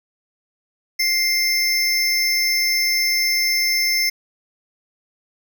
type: tone pair together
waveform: square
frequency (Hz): 2100 / 5292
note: C7 / E8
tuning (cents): +6 / +6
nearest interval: octave + major third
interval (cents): 1600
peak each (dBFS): -20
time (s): 0.99-4.1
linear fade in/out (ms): 10
effects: none